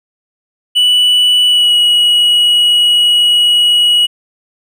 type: tone with pitch glide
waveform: triangle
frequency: 2960 to 2913 Hz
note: F#7 to F#7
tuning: 0 to -28 cents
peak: -5 dBFS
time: 0.75-4.07 s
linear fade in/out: 20 ms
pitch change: -28 cents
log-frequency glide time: 1.47-1.74 s
effects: none